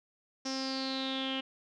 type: tone with low-pass filter sweep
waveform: sawtooth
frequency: 265.5 Hz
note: C4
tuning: 25 cents sharp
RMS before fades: -35 dBFS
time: 0.45-1.41 s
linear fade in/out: 10 ms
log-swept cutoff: 5600 to 3000 Hz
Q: 9.7
effects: none